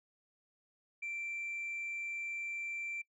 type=tone; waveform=sine; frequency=2349 Hz; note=D7; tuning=in tune; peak=-36 dBFS; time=1.02-3.02 s; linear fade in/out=10 ms; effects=noise-tail reverb RT60 0.1 s tail -25 dB re dry + tanh soft clip ceiling -35 dBFS